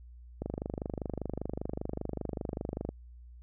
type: click train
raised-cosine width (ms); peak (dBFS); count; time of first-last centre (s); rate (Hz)
2; -21; 63; 0.42-2.89; 25.1
effects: added 60 Hz sine -48 dBFS peak until 3.42 s